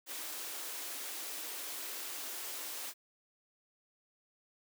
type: high-pass noise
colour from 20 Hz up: white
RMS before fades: -42 dBFS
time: 0.06-2.94 s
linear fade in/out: 50 ms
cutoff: 260 Hz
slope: 96 dB/octave
effects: none